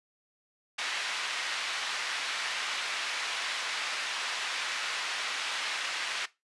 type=band-pass noise; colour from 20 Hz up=pink; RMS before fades=-34 dBFS; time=0.78-6.26 s; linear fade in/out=10 ms; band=1500 to 4200 Hz; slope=12 dB/octave; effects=noise-tail reverb RT60 0.2 s tail -17 dB re dry + resampled to 24000 Hz